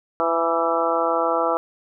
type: harmonic tone with a mistuned harmonic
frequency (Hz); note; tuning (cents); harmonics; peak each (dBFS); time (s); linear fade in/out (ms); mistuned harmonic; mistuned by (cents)
166.6; E3; +19; 2 / 3 / 4 / 5 / 6 / 7 / 8; -29 / -24 / -24 / -27 / -28 / -26 / -26; 0.2-1.57; 0; 6; -35
effects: none